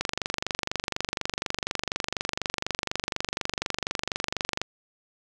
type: click train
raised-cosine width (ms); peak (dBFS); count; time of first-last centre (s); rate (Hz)
0.2; -9; 112; 0.01-4.616; 24.1
effects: none